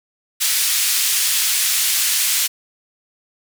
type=band-pass noise; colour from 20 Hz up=white; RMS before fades=-18 dBFS; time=0.4-2.48 s; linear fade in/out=20 ms; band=2200 to 13000 Hz; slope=12 dB/octave; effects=none